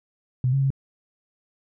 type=tone with pitch steps; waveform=sine; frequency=126.9 / 136.5 / 135.7 Hz; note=B2 / C#3 / C#3; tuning=+47 / -26 / -36 cents; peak=-18 dBFS; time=0.44-0.704 s; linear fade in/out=2 ms; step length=88 ms; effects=none